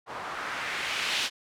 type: noise with low-pass filter sweep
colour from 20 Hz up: blue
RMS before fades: -32 dBFS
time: 0.06-1.3 s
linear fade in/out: 50 ms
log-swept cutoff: 940 to 3500 Hz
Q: 1.4
effects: none